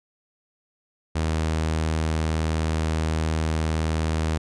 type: tone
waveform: sawtooth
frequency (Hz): 79.3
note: D#2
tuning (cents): +33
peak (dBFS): -18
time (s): 1.15-4.38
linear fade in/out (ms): 10
effects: resampled to 22050 Hz